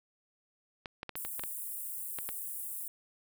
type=clicks; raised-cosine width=0.3 ms; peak=-23 dBFS; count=9; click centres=0.858 / 1.031 / 1.093 / 1.155 / 1.25 / 1.395 / 1.437 / 2.187 / 2.29 s
type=high-pass noise; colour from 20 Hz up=white; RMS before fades=-40 dBFS; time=1.16-2.88 s; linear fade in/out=2 ms; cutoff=8500 Hz; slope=48 dB/octave
effects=none